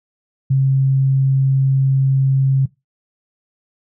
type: tone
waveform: sine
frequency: 134.6 Hz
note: C3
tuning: 49 cents sharp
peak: -11 dBFS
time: 0.5-2.66 s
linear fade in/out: 10 ms
effects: noise-tail reverb RT60 0.2 s tail -19 dB re dry